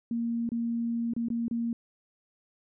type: tone with dropouts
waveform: sine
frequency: 233.1 Hz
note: A#3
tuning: in tune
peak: -27 dBFS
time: 0.11-1.73 s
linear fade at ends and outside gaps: 2 ms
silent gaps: 0.491-0.518 / 1.136-1.164 / 1.285-1.302 / 1.482-1.511 s
effects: none